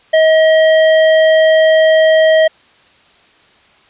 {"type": "tone with hard clipping", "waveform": "sine", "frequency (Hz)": 635, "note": "D#5", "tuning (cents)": 35, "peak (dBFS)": -8, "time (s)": [0.13, 2.48], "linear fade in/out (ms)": 10, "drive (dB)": 15, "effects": ["white hiss -48 dBFS RMS until 3.89 s", "resampled to 8000 Hz"]}